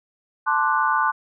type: chord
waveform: sine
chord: D dominant seventh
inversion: second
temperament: equal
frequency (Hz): 880 / 1046.5 / 1174.7 / 1480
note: A5 / C6 / D6 / F#6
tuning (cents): 0 / 0 / 0 / 0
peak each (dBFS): -23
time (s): 0.46-1.12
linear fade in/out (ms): 20
effects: none